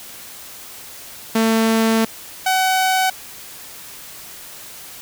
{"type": "tone pair in turn", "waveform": "sawtooth", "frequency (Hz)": [223.9, 753.1], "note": ["A3", "F#5"], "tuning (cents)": [30, 30], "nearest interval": "octave + major sixth", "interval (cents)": 2100, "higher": "second", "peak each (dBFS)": [-10, -11], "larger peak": "first", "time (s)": [[1.35, 2.05], [2.46, 3.1]], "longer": "first", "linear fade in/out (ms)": 5, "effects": ["white hiss -37 dBFS RMS until 5.01 s"]}